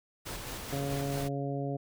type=noise with tremolo; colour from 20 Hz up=pink; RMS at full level=-39 dBFS; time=0.25-1.29 s; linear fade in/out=20 ms; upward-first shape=square; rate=4.6 Hz; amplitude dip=25%
type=harmonic tone; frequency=139.6 Hz; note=C#3; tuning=13 cents sharp; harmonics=1 / 2 / 3 / 4 / 5; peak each=-34 / -37 / -39 / -40 / -41 dBFS; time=0.72-1.77 s; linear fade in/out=10 ms
effects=none